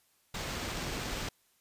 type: noise with sample-and-hold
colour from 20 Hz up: pink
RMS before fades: -37 dBFS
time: 0.34-1.29 s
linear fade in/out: 5 ms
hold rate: 11025 Hz
effects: white hiss -70 dBFS RMS until 1.6 s + resampled to 32000 Hz